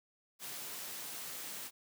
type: high-pass noise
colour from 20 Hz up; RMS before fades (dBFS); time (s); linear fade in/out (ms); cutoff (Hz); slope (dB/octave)
white; -44; 0.39-1.71; 50; 110; 96
effects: none